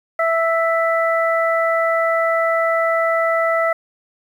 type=harmonic tone; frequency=660 Hz; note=E5; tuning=2 cents sharp; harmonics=1 / 2 / 3; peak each=-17 / -20 / -22 dBFS; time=0.19-3.73 s; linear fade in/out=5 ms; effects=8-bit